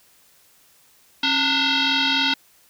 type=tone with frequency modulation; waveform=sine; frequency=271.7 Hz; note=C#4; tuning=35 cents flat; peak=-17 dBFS; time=1.23-2.34 s; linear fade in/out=5 ms; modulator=587 Hz; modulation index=7.1; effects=white hiss -56 dBFS RMS until 2.69 s